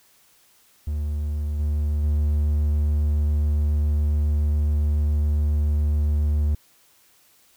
triangle tone with level steps, 74.4 Hz, D2, 23 cents sharp, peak -21 / -18 / -16 dBFS, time 0.87-6.55 s, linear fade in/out 5 ms, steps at 1.59 / 2.03 s, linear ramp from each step 10 ms, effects white hiss -58 dBFS RMS until 7.56 s

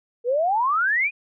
sine exponential sweep, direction up, 460.9 to 2520 Hz, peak -18 dBFS, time 0.24-1.11 s, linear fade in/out 50 ms, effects none

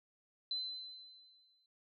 sine tone with exponential decay, 4047 Hz, B7, 42 cents sharp, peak -34 dBFS, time 0.51-1.66 s, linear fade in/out 2 ms, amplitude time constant 250 ms, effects noise-tail reverb RT60 0.3 s tail -20 dB re dry

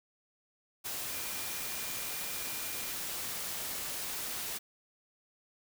sine tone in noise, 2407 Hz, D7, 42 cents sharp, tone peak -49 dBFS, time 1.09-2.94 s, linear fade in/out 20 ms, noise white, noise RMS -38 dBFS, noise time 0.84-4.59 s, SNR -14 dB, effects none

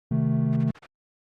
triangle chord, A diminished, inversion first, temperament equal, 130.81 / 155.56 / 220 Hz, C3 / Eb3 / A3, 0 / 0 / 0 cents, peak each -23 dBFS, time 0.11-0.71 s, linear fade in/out 5 ms
white noise bursts, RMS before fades -39 dBFS, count 5, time 0.52-0.866 s, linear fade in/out 10 ms, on 46 ms, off 29 ms
effects low-pass 2000 Hz 12 dB/octave + Opus 48 kbps

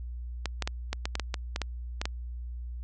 clicks, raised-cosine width 0.2 ms, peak -13 dBFS, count 12, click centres 0.457 / 0.623 / 0.675 / 0.93 / 1.055 / 1.154 / 1.197 / 1.342 / 1.561 / 1.617 / 2.015 / 2.055 s, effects added 60 Hz sine -35 dBFS peak until 2.83 s + resampled to 22050 Hz

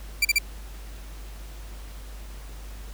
sawtooth tone bursts, 2349 Hz, D7, in tune, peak -14 dBFS, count 3, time 0.22-0.386 s, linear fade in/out 5 ms, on 30 ms, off 38 ms, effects added 50 Hz sine -37 dBFS peak until 2.93 s + pink hiss -48 dBFS RMS until 2.93 s

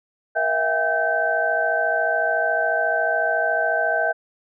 sine tone cluster, 472.5 / 650 / 704 / 799 / 1547 Hz, A#4 / E5 / F5 / G5 / G6, +23 / -24 / +14 / +33 / -23 cents, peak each -30 / -22 / -28 / -28 / -22 dBFS, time 0.35-4.13 s, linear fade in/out 20 ms, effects none

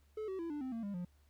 triangle tone with pitch steps, 431.7 / 380.2 / 334.8 / 294.9 / 259.7 / 228.7 / 201.4 / 177.36 Hz, A4 / F#4 / E4 / D4 / C4 / A#3 / G3 / F3, -33 / +47 / +27 / +7 / -13 / -33 / +47 / +27 cents, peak -36 dBFS, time 0.17-1.05 s, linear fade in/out 5 ms, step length 110 ms, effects added 72 Hz sine -65 dBFS peak until 1.29 s + pink hiss -75 dBFS RMS until 1.29 s

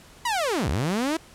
sawtooth linear two-way sweep, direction down then up, 1001 to 59.1 to 334.2 Hz, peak -19 dBFS, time 0.25-1.17 s, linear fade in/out 5 ms, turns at 0.69 s, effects pink hiss -50 dBFS RMS until 1.34 s + low-pass 11000 Hz 12 dB/octave

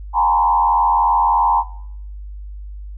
sine tone with frequency modulation, 920 Hz, A#5, 23 cents flat, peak -12 dBFS, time 0.13-1.64 s, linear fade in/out 50 ms, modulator 83.2 Hz, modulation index 1.3, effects noise-tail reverb RT60 0.7 s tail -20 dB re dry + added 50 Hz sine -29 dBFS peak until 2.97 s

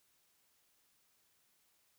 silence, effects white hiss -74 dBFS RMS until 1.98 s

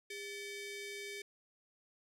sawtooth ring-modulated tone, 1344 Hz, E6, 33 cents sharp, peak -36 dBFS, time 0.1-1.22 s, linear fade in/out 5 ms, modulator 940 Hz, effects low-pass 12000 Hz 12 dB/octave

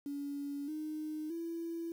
triangle tone with pitch steps, 284.1 / 308 / 334 Hz, C#4 / D#4 / E4, +43 / -17 / +23 cents, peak -33 dBFS, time 0.06-1.92 s, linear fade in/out 2 ms, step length 620 ms, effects tanh soft clip ceiling -35 dBFS + 10-bit

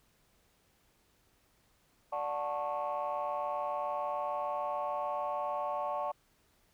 sine chord, D major seventh, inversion none, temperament just, 587.3 / 734.2 / 881 / 1101.2 Hz, D5 / F#5 / A5 / C#6, 0 / -14 / +2 / -12 cents, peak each -36 / -37 / -37 / -37 dBFS, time 2.12-6.12 s, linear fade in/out 10 ms, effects tanh soft clip ceiling -26 dBFS + pink hiss -70 dBFS RMS until 6.73 s

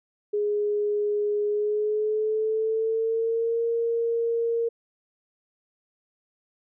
sine tone with pitch glide, 415.3 to 463.5 Hz, G#4 to A#4, 0 to -10 cents, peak -22 dBFS, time 0.33-4.69 s, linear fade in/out 10 ms, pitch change +190 cents, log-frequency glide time 1.47-3.63 s, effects none

